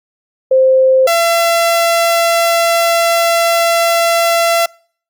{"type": "tone pair in turn", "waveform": ["sine", "sawtooth"], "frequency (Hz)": [523.3, 675.7], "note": ["C5", "E5"], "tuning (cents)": [0, 43], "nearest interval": "major third", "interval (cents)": 443, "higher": "second", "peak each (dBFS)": -6, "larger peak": "neither", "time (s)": [[0.51, 1.07], [1.07, 4.66]], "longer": "second", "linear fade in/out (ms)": 5, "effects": ["noise-tail reverb RT60 0.5 s tail -26 dB re dry", "Opus 48 kbps"]}